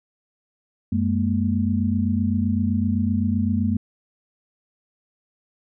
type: tone cluster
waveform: sine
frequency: 92.6 / 207.2 / 235 Hz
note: F#2 / G#3 / A#3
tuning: +2 / -4 / +14 cents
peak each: -23 dBFS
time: 0.92-3.77 s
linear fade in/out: 5 ms
effects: none